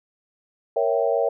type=chord; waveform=sine; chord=A# diminished seventh; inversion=none; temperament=equal; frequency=466.2 / 554.4 / 659.3 / 784 Hz; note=A#4 / C#5 / E5 / G5; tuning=0 / 0 / 0 / 0 cents; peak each=-23 / -23 / -24 / -28 dBFS; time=0.76-1.29 s; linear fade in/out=5 ms; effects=none